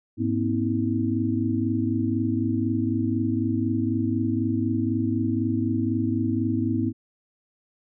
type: tone cluster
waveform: sine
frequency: 104.4 / 240 / 264 / 322.1 Hz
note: G#2 / B3 / C4 / E4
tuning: +10 / -49 / +16 / -40 cents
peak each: -27 dBFS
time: 0.17-6.93 s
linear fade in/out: 50 ms
effects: none

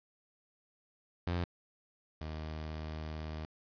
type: tone pair in turn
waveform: sawtooth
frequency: 87.31 / 77.94 Hz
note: F2 / D#2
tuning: 0 / +4 cents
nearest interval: major second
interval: 196 cents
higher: first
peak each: -28 / -35 dBFS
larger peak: first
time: 1.27-1.44 / 2.21-3.45 s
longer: second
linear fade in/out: 0 ms
effects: resampled to 11025 Hz + 9-bit

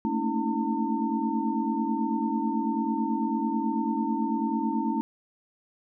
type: tone cluster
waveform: sine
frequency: 218.9 / 228 / 279.5 / 320.7 / 904 Hz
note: A3 / A#3 / C#4 / E4 / A5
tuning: -9 / -38 / +14 / -48 / +47 cents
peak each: -31 dBFS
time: 0.05-5.01 s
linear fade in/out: 0 ms
effects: none

